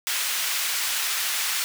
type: high-pass noise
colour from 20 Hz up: pink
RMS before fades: -26 dBFS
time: 0.07-1.64 s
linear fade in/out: 0 ms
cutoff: 1800 Hz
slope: 12 dB/octave
effects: none